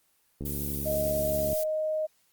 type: click train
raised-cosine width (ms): 3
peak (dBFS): -23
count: 81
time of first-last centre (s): 0.41-1.53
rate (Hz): 71.4
type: noise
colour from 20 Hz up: violet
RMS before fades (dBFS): -35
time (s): 0.45-1.64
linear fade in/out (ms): 10
type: tone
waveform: sine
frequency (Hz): 622.3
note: D#5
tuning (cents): 0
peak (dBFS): -26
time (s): 0.85-2.07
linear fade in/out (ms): 20
effects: white hiss -68 dBFS RMS until 2.32 s + Opus 24 kbps